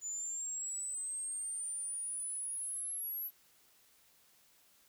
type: exponential sweep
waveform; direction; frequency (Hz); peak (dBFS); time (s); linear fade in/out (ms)
sine; up; 6960 to 11790; -37; 0.01-3.31; 50
effects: white hiss -67 dBFS RMS until 4.88 s